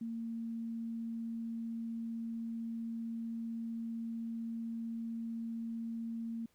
sine tone, 228.9 Hz, A#3, 31 cents flat, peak -37 dBFS, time 0.01-6.46 s, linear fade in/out 5 ms, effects pink hiss -73 dBFS RMS until 6.54 s

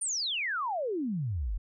sine exponential sweep, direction down, 9560 to 41.2 Hz, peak -29 dBFS, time 0.01-1.58 s, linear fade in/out 10 ms, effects none

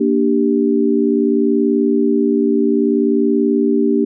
sine chord, G minor, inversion first, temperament equal, 233.1 / 293.7 / 392 Hz, Bb3 / D4 / G4, 0 / 0 / 0 cents, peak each -16 dBFS, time 0-4.05 s, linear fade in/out 10 ms, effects none

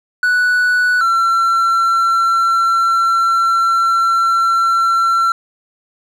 triangle tone pair in turn, 1479 / 1353.7 Hz, F#6 / E6, -1 / +46 cents, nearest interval major second, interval 153 cents, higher first, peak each -9 dBFS, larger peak neither, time 0.23-1.01 / 1.01-5.32 s, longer second, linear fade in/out 2 ms, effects none

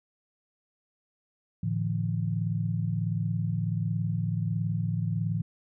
sine chord, A suspended fourth, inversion none, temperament equal with one note detuned, 110 / 146.83 / 168.28 Hz, A2 / D3 / E3, 0 / 0 / +36 cents, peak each -29 / -33 / -30 dBFS, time 1.63-5.42 s, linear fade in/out 5 ms, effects none

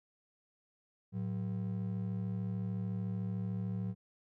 triangle ring-modulated tone, 146.83 Hz, D3, in tune, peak -29 dBFS, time 1.12-3.95 s, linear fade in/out 50 ms, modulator 36.8 Hz, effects none

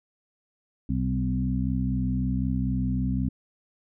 harmonic tone with a mistuned harmonic, 64 Hz, C2, 38 cents flat, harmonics 1 / 2 / 3 / 4, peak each -29 / -29 / -29 / -29 dBFS, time 0.89-3.29 s, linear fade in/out 5 ms, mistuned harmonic 2, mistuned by -17 cents, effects none

